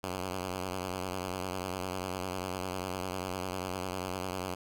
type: tone with vibrato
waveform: 5% pulse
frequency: 92.5 Hz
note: F#2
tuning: in tune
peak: -23 dBFS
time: 0.03-4.55 s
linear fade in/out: 10 ms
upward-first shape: sine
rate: 10 Hz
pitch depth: 68 cents each way
effects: none

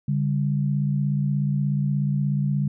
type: tone pair together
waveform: sine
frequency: 143.3 / 199.98 Hz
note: D3 / G3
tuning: -42 / +35 cents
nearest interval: tritone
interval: 577 cents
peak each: -21 / -26 dBFS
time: 0.08-2.68 s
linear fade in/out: 5 ms
effects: none

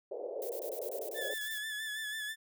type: band-pass noise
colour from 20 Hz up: white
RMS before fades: -40 dBFS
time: 0.11-1.34 s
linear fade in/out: 5 ms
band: 400 to 610 Hz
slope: 48 dB/octave
type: noise bursts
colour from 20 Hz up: violet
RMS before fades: -45 dBFS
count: 12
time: 0.42-1.582 s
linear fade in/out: 0 ms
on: 73 ms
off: 26 ms
type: tone with vibrato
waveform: 30% pulse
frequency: 1732 Hz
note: A6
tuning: 28 cents flat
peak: -34 dBFS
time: 1.14-2.36 s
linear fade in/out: 50 ms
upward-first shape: sine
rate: 6.1 Hz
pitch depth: 43 cents each way
effects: none

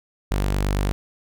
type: tone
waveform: sawtooth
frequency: 49 Hz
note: G1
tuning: in tune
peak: -16 dBFS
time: 0.31-0.92 s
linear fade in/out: 0 ms
effects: none

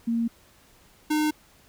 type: tone pair in turn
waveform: sine / square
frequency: 231.4 / 304.9 Hz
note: A#3 / D#4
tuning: -13 / -35 cents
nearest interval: perfect fourth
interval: 478 cents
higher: second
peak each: -22 dBFS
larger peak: neither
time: 0.07-0.28 / 1.1-1.31 s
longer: neither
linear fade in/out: 10 ms
effects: pink hiss -57 dBFS RMS until 1.68 s

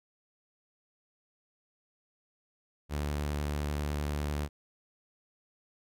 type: tone with vibrato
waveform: sawtooth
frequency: 73.5 Hz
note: D2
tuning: 2 cents sharp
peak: -27 dBFS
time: 2.89-4.49 s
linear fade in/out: 50 ms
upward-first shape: square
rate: 10 Hz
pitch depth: 10 cents each way
effects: none

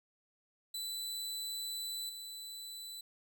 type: tone with level steps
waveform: sawtooth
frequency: 3989 Hz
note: B7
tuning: 17 cents sharp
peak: -35 / -41 dBFS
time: 0.74-3.01 s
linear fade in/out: 5 ms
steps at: 2.09 s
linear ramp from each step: 5 ms
effects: none

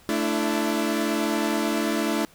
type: chord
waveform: sawtooth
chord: A suspended fourth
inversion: none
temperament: equal with one note detuned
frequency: 220 / 293.7 / 334.6 Hz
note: A3 / D4 / E4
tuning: 0 / 0 / +26 cents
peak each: -23 dBFS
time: 0.09-2.25 s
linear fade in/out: 0 ms
effects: pink hiss -54 dBFS RMS until 2.34 s

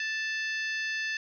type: harmonic tone with a mistuned harmonic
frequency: 880 Hz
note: A5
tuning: in tune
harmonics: 2 / 3 / 4 / 5 / 6 / 7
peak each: -31 / -36 / -43 / -44 / -44 / -47 dBFS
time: 0-1.17 s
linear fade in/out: 2 ms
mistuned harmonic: 6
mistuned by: -84 cents
effects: none

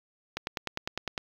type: click train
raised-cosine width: 0.2 ms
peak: -13 dBFS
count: 9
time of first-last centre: 0.37-1.178 s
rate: 9.9 Hz
effects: low-pass 5000 Hz 12 dB/octave + 7-bit

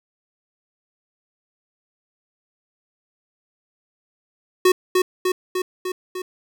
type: tone with echo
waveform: square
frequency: 368 Hz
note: F#4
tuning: 9 cents flat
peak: -12 dBFS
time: 4.65-4.72 s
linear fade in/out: 5 ms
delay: 300 ms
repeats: 5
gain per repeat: -3 dB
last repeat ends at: 6.22 s
effects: none

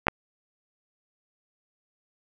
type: clicks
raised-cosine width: 0.5 ms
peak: -5 dBFS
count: 2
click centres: 0.069 / 0.083 s
effects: none

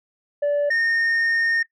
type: tone pair in turn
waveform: sine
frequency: 580 / 1835.5 Hz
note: D5 / A#6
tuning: -22 / -27 cents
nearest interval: octave + minor sixth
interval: 1995 cents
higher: second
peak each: -15 dBFS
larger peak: neither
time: 0.42-0.7 / 0.7-1.63 s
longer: second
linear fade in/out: 10 ms
effects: noise-tail reverb RT60 0.1 s tail -17 dB re dry + tanh soft clip ceiling -17 dBFS

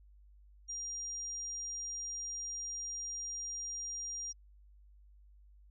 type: tone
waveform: sine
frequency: 5700 Hz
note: F8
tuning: 34 cents sharp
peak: -38 dBFS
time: 0.68-4.33 s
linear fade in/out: 20 ms
effects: added 50 Hz sine -57 dBFS peak until 5.7 s

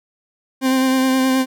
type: tone with vibrato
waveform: 40% pulse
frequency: 261.6 Hz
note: C4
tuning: in tune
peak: -13 dBFS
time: 0.61-1.46 s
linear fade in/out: 50 ms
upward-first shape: sine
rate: 9.5 Hz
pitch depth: 19 cents each way
effects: none

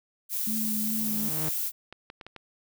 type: noise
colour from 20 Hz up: violet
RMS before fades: -30 dBFS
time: 0.29-1.72 s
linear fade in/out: 50 ms
type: tone with vibrato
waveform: sine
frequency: 216.3 Hz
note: A3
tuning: 29 cents flat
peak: -30 dBFS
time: 0.47-1.29 s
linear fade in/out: 5 ms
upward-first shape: sine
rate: 2.5 Hz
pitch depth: 25 cents each way
type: tone with exponential growth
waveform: sawtooth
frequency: 154.5 Hz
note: D#3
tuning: 12 cents flat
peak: -26 dBFS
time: 0.47-1.49 s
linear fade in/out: 2 ms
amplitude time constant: 220 ms
type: clicks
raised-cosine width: 0.3 ms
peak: -26 dBFS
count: 5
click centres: 1.926 / 2.101 / 2.212 / 2.266 / 2.363 s
effects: none

